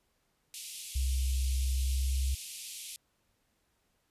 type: band-pass noise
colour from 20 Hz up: white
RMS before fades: -44 dBFS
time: 0.54-2.96 s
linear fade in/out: 0 ms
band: 2400 to 12000 Hz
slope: 48 dB/octave
type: tone with pitch glide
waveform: sine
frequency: 65 to 66.02 Hz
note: C2 to C2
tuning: -11 to +16 cents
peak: -27 dBFS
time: 0.95-2.35 s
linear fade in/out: 10 ms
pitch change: +27 cents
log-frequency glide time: 1.83-2.21 s
effects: pink hiss -75 dBFS RMS until 4.1 s + resampled to 32000 Hz